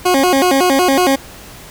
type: tone with vibrato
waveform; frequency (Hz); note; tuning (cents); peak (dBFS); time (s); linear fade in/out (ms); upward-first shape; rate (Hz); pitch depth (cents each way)
20% pulse; 313.5; D#4; +13; -5; 0.05-1.16; 10; square; 5.4; 250
effects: pink hiss -36 dBFS RMS until 1.7 s